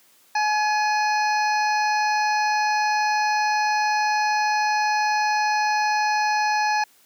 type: harmonic tone with a mistuned harmonic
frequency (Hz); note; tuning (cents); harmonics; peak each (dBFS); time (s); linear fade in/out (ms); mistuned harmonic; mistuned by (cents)
847; G#5; +34; 1 / 2 / 3 / 5 / 6 / 7; -20 / -26 / -30 / -34 / -36 / -37; 0.35-6.84; 5; 3; -37
effects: white hiss -57 dBFS RMS until 7.05 s + high-pass 150 Hz 12 dB/octave